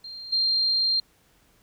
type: tone with level steps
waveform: sine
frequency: 4186 Hz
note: C8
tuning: in tune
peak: -36 / -20 dBFS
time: 0.04-1 s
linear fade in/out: 5 ms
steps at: 0.32 s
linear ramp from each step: 10 ms
effects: pink hiss -62 dBFS RMS until 1.62 s